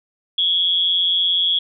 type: tone with amplitude modulation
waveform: sine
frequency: 3349 Hz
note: G#7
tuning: 14 cents sharp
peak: -12 dBFS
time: 0.38-1.59 s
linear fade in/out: 5 ms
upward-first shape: sine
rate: 177 Hz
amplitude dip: 65%
effects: none